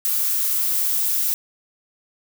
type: noise with high-pass filter sweep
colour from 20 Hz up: violet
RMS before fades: -21 dBFS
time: 0.05-1.34 s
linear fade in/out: 0 ms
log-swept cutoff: 1200 to 770 Hz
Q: 2.4
effects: none